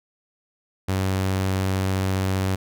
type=tone; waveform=sawtooth; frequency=95.1 Hz; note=F#2; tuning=48 cents sharp; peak=-17 dBFS; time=0.88-2.56 s; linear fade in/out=10 ms; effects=none